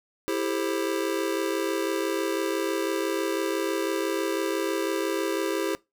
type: chord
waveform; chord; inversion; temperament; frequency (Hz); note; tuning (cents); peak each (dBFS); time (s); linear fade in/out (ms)
square; A minor seventh; second; just; 330 / 396 / 440 / 528; E4 / G4 / A4 / C5; +2 / +18 / 0 / +16; -30 / -30 / -36 / -34; 0.28-5.75; 0
effects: noise-tail reverb RT60 0.2 s tail -21 dB re dry